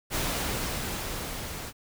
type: noise with level ramp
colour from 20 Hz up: pink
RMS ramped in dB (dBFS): -28 to -38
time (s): 0.1-1.73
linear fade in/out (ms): 50
effects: none